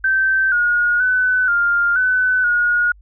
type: tone with pitch steps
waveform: sine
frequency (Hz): 1551 / 1439 / 1504 / 1402 / 1506 / 1442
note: G6 / F#6 / F#6 / F6 / F#6 / F#6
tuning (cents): -19 / -49 / +28 / +6 / +30 / -45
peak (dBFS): -13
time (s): 0.04-2.92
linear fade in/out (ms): 5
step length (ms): 480
effects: added 50 Hz sine -43 dBFS peak until 3.01 s